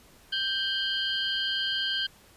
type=tone cluster; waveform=sine; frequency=1572 / 2963 / 3163 / 4227 / 4766 Hz; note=G6 / F#7 / G7 / C8 / D8; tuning=+4 / +2 / +15 / +17 / +25 cents; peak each=-32 / -35 / -29 / -38 / -38 dBFS; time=0.32-2.07 s; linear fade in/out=10 ms; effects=pink hiss -56 dBFS RMS until 2.36 s + resampled to 32000 Hz